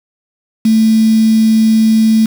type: tone with quantisation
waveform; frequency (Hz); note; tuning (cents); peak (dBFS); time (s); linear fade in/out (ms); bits
sine; 220.9; A3; +7; -6; 0.65-2.26; 5; 4
effects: none